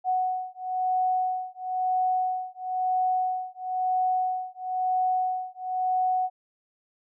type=beating tone pair; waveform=sine; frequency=740 / 741 Hz; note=F#5 / F#5; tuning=0 / +2 cents; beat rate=1 Hz; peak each=-27 dBFS; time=0.04-6.3 s; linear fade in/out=50 ms; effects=none